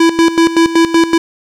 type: tone with tremolo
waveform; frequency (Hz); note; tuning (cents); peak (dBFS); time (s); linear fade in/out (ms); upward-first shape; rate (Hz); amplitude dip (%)
square; 331.6; E4; +10; -6; 0-1.18; 5; square; 5.3; 75
effects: low-pass 7000 Hz 12 dB/octave + 7-bit